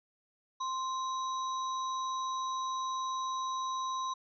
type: tone with sample-and-hold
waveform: sine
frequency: 1046.5 Hz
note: C6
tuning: in tune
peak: -32 dBFS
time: 0.6-4.14 s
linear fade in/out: 10 ms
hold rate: 4900 Hz
effects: resampled to 16000 Hz